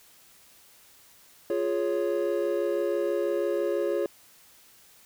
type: chord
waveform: triangle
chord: Db major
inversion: first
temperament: equal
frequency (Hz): 349.2 / 415.3 / 554.4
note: F4 / Ab4 / Db5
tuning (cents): 0 / 0 / 0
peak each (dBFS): -27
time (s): 1.5-4.06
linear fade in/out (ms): 2
effects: white hiss -56 dBFS RMS until 5.05 s